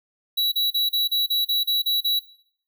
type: tone bursts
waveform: square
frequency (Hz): 3915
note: B7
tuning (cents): -16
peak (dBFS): -20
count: 10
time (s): 0.37-2.194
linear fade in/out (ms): 10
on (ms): 150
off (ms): 36
effects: noise-tail reverb RT60 0.6 s tail -18 dB re dry